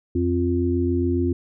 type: harmonic tone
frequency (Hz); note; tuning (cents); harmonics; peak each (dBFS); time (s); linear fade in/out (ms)
87.31; F2; 0; 1 / 3 / 4; -23 / -23 / -23; 0.15-1.33; 5
effects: none